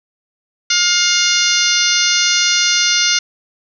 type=harmonic tone with a mistuned harmonic; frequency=709 Hz; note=F5; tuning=26 cents sharp; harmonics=2 / 3 / 4 / 5 / 6 / 7 / 8 / 9; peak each=-20 / -20 / -20 / -20 / -20 / -20 / -20 / -20 dBFS; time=0.7-3.19 s; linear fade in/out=5 ms; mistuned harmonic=9; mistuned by=-22 cents; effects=none